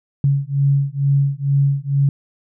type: beating tone pair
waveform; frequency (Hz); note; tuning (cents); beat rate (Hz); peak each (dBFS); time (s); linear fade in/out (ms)
sine; 138.59 / 140.79; C#3 / C#3; 0 / +27; 2.2; -17; 0.24-2.09; 2
effects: none